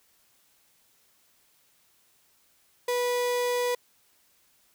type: tone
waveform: 35% pulse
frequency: 490 Hz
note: B4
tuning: 14 cents flat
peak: -23 dBFS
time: 2.88-3.75 s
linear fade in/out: 5 ms
effects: white hiss -65 dBFS RMS until 4.74 s